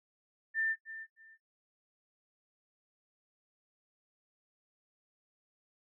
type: tone with echo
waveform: sine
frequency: 1789 Hz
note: A6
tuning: 28 cents sharp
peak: -29 dBFS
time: 0.54-0.76 s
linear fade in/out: 50 ms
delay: 310 ms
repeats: 2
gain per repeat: -13 dB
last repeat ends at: 1.38 s
effects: noise-tail reverb RT60 0.1 s tail -20 dB re dry